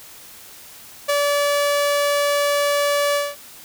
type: tone with ADSR envelope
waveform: sawtooth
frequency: 576 Hz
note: D5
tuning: 34 cents flat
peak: -11 dBFS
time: 1.08-3.36 s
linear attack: 18 ms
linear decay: 3 ms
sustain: -2 dB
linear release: 210 ms
effects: white hiss -42 dBFS RMS until 3.64 s